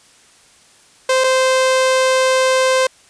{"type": "tone pair in turn", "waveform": "sawtooth", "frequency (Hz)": [520, 520], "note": ["C5", "C5"], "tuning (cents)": [-11, -11], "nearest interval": "unison", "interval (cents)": 0, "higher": "neither", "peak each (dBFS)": -8, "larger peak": "neither", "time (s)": [[1.09, 1.24], [1.24, 2.87]], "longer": "second", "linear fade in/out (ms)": 5, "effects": ["white hiss -49 dBFS RMS until 3.09 s", "resampled to 22050 Hz"]}